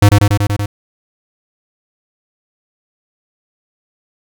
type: tone with echo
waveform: square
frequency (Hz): 102.3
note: G#2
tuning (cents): -26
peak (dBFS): -4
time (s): 0.02-0.09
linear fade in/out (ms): 5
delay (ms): 95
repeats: 6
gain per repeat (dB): -2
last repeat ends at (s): 0.66
effects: none